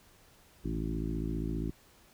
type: harmonic tone with a mistuned harmonic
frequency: 55 Hz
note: A1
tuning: in tune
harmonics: 1 / 2 / 3 / 4 / 5 / 6 / 7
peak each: -36 / -41 / -38 / -41 / -39 / -40 / -46 dBFS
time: 0.64-1.71 s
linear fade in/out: 10 ms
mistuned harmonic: 2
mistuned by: +75 cents
effects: pink hiss -61 dBFS RMS until 2.13 s